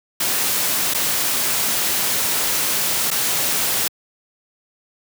white noise with dropouts, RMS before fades -20 dBFS, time 0.2-3.88 s, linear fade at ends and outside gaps 5 ms, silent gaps 0.938-0.945 / 3.105-3.112 s, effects high-pass 100 Hz 12 dB/octave

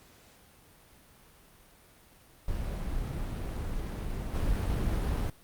brown noise with level steps, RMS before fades -34 / -29 dBFS, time 2.48-5.3 s, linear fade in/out 2 ms, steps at 4.33 s, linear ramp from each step 20 ms, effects pink hiss -58 dBFS RMS until 5.43 s + Opus 48 kbps

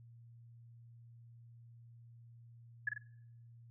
sine tone with echo, 1699 Hz, G#6, 39 cents sharp, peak -30 dBFS, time 2.87-2.89 s, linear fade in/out 5 ms, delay 45 ms, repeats 2, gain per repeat -5 dB, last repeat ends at 2.98 s, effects noise-tail reverb RT60 0.8 s tail -23 dB re dry + added 117 Hz sine -55 dBFS peak until 3.7 s

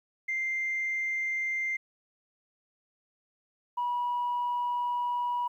sine tone pair in turn, 2093 / 971.4 Hz, C7 / B5, 0 / -29 cents, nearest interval octave + minor second, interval 1329 cents, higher first, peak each -27 / -26 dBFS, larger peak second, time 0.28-1.77 / 3.77-5.48 s, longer second, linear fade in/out 10 ms, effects tanh soft clip ceiling -24 dBFS + 11-bit

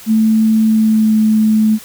sine tone with pitch glide, 220 to 217 Hz, A3 to A3, 0 to -24 cents, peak -8 dBFS, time 0.06-1.79 s, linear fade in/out 50 ms, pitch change -24 cents, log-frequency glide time 0.66-1.18 s, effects white hiss -36 dBFS RMS until 1.84 s

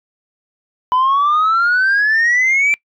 sine exponential sweep, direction up, 996 to 2354 Hz, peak -9 dBFS, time 0.92-2.74 s, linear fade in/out 0 ms, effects noise-tail reverb RT60 0.1 s tail -25 dB re dry + tanh soft clip ceiling -9 dBFS

